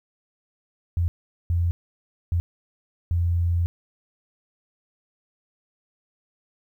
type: tone bursts at uneven times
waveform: sine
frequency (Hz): 86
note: F2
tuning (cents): -26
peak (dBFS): -19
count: 4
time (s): 0.97-1.08 / 1.5-1.71 / 2.32-2.4 / 3.11-3.66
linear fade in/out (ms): 0
effects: 10-bit